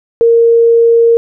sine tone, 463.6 Hz, A#4, 10 cents flat, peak -4 dBFS, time 0.21-1.17 s, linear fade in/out 0 ms, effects none

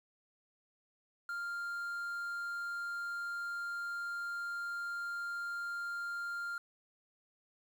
triangle tone with quantisation, 1396.9 Hz, F6, in tune, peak -35 dBFS, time 1.29-6.58 s, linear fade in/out 2 ms, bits 10, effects none

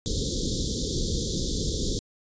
pink band-stop noise, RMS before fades -27 dBFS, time 0.06-1.99 s, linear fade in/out 0 ms, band 520 to 3400 Hz, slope 96 dB/octave, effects resampled to 16000 Hz

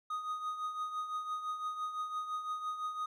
triangle tone with tremolo, 1244.5 Hz, D#6, in tune, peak -31 dBFS, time 0.1-3.06 s, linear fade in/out 5 ms, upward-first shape triangle, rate 5.9 Hz, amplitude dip 65%, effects none

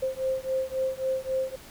sine beating tone pair, 523.3 / 527 Hz, C5 / C5, 0 / +12 cents, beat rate 3.7 Hz, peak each -29 dBFS, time 0.02-1.56 s, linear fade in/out 10 ms, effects pink hiss -48 dBFS RMS until 1.7 s

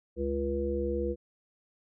harmonic tone with a mistuned harmonic, 69.3 Hz, C#2, in tune, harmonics 1 / 3 / 5 / 7, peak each -34 / -37 / -33 / -32 dBFS, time 0.16-1.16 s, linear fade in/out 50 ms, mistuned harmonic 1, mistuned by +25 cents, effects none

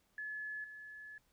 sine tone with level steps, 1713 Hz, A6, 47 cents flat, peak -40 / -48 dBFS, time 0.18-1.18 s, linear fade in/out 2 ms, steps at 0.64 s, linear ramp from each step 2 ms, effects pink hiss -75 dBFS RMS until 1.32 s

